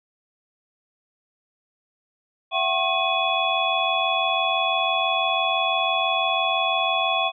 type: tone cluster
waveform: sine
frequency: 671 / 757 / 1086 / 2510 / 3396 Hz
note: E5 / F#5 / C#6 / D#7 / G#7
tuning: +31 / +39 / -36 / +15 / +38 cents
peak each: -26 dBFS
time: 2.51-7.32 s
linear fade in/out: 50 ms
effects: none